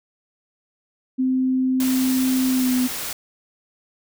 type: tone with pitch glide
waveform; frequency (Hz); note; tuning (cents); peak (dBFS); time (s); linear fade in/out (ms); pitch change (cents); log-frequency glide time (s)
sine; 258.9 to 252.5; C4 to B3; -18 to +39; -17; 1.18-2.88; 20; -43; 2.49-2.73
type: noise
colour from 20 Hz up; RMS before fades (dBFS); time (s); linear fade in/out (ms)
white; -29; 1.8-3.13; 2
effects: none